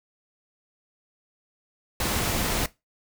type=noise; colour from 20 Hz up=pink; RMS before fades=-26 dBFS; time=2-2.66 s; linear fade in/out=2 ms; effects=noise-tail reverb RT60 0.2 s tail -18 dB re dry